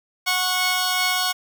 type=tone pair together; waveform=10% pulse; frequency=734.2 / 1100 Hz; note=F#5 / C#6; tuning=-14 / -14 cents; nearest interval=perfect fifth; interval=700 cents; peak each=-14 dBFS; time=0.26-1.33 s; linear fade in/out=20 ms; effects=none